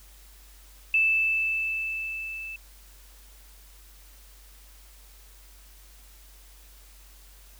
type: tone with level ramp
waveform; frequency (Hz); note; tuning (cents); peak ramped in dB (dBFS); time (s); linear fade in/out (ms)
sine; 2636; E7; -1; -18 to -35; 0.94-2.56; 2
effects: added 48 Hz sine -50 dBFS peak until 7.59 s + white hiss -55 dBFS RMS until 7.59 s